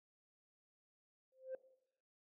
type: tone with exponential growth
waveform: sine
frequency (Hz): 522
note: C5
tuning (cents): -4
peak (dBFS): -37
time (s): 1.32-1.55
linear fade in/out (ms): 2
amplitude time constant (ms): 48
effects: noise-tail reverb RT60 0.8 s tail -18 dB re dry + tanh soft clip ceiling -39 dBFS